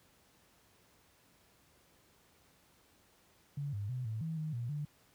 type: tone with pitch steps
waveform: sine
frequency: 142.7 / 101.7 / 126.7 / 110.2 / 161.5 / 155.6 / 119.3 / 147.7 Hz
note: D3 / G#2 / B2 / A2 / E3 / D#3 / A#2 / D3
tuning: -49 / -36 / +45 / +3 / -35 / 0 / +41 / +10 cents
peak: -35 dBFS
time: 3.57-4.85 s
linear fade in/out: 5 ms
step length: 160 ms
effects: pink hiss -67 dBFS RMS until 5.14 s + high-pass 60 Hz 12 dB/octave